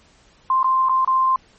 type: tone with dropouts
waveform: sine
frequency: 1046.5 Hz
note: C6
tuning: in tune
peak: -14 dBFS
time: 0.5-1.36 s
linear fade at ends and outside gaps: 2 ms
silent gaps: 0.63-0.643 / 0.887-0.894 / 1.048-1.075 s
effects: pink hiss -54 dBFS RMS until 1.58 s + MP3 32 kbps